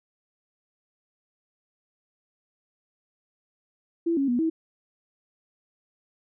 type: tone with pitch steps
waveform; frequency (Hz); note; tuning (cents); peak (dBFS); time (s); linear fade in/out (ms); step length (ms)
sine; 335.4 / 275.5 / 243.2 / 323.2; E4 / C#4 / B3 / E4; +30 / -11 / -26 / -34; -21; 4.06-4.5; 10; 110
effects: none